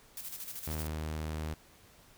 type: noise with tremolo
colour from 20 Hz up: blue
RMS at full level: -41 dBFS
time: 0.17-0.87 s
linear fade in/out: 2 ms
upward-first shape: square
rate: 13 Hz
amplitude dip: 55%
type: tone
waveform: sawtooth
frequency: 77.8 Hz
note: D#2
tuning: in tune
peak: -31 dBFS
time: 0.67-1.54 s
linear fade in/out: 5 ms
effects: pink hiss -60 dBFS RMS until 2.17 s